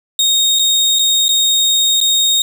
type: tone with dropouts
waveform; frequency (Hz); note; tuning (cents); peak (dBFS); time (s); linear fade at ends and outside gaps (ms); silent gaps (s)
30% pulse; 3718; A#7; -5; -8; 0.19-2.42; 2; 0.589-0.593 / 0.988-0.992 / 1.283-1.29 / 2.004-2.012
effects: none